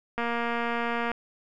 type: click train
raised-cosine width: 0.5 ms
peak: -15 dBFS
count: 221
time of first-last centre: 0.18-1.116 s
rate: 235 Hz
effects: none